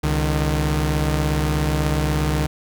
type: tone pair together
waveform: sawtooth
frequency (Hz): 67.84 / 152.3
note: C#2 / D#3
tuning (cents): -37 / -37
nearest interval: octave + major second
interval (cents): 1400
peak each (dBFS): -17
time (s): 0.03-2.47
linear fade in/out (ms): 10
effects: none